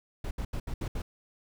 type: noise bursts at uneven times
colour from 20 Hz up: brown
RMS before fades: -33 dBFS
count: 6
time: 0.24-0.31 / 0.38-0.45 / 0.53-0.6 / 0.67-0.74 / 0.81-0.88 / 0.95-1.02 s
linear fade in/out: 5 ms
effects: none